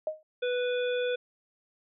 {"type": "tone with exponential decay", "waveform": "sine", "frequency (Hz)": 622.3, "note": "D#5", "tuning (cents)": 0, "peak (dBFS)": -24, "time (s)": [0.07, 0.23], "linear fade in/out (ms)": 2, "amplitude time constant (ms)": 34}
{"type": "harmonic tone", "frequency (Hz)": 493.9, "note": "B4", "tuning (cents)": 0, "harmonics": [1, 3, 5, 7], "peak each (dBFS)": [-27, -37, -41, -40], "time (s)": [0.42, 1.16], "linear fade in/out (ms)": 10}
{"effects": []}